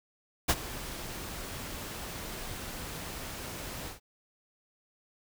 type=noise with ADSR envelope; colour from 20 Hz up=pink; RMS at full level=-22 dBFS; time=0.48-4 s; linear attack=18 ms; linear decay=45 ms; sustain=-18 dB; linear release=130 ms; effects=none